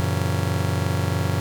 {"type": "chord", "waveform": "45% pulse", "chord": "F# dominant seventh", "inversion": "none", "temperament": "just", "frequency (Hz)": [92.5, 115.62, 138.75, 166.5], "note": ["F#2", "A#2", "C#3", "E3"], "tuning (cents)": [0, -14, 2, 18], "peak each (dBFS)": [-24, -27, -28, -28], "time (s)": [0, 1.4], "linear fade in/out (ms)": 0, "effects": []}